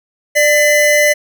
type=tone pair together; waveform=square; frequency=594 / 2024 Hz; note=D5 / B6; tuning=+20 / +42 cents; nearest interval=octave + major sixth; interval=2122 cents; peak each=-12 dBFS; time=0.35-1.14 s; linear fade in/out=20 ms; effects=none